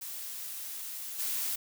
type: noise with level steps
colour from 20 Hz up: blue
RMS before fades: -40 / -33 dBFS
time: 0.01-1.56 s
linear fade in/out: 10 ms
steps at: 1.18 s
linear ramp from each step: 20 ms
effects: none